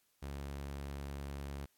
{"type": "tone", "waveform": "sawtooth", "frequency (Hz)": 70, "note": "C#2", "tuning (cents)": 18, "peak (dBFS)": -37, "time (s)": [0.22, 1.66], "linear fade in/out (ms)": 10, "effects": ["white hiss -75 dBFS RMS until 1.77 s", "AAC 64 kbps"]}